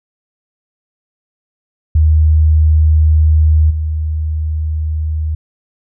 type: tone with level steps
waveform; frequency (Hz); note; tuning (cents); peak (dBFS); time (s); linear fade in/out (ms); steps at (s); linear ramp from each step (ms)
sine; 77.78; D#2; 0; -6 / -14; 1.95-5.35; 5; 3.7; 10
effects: none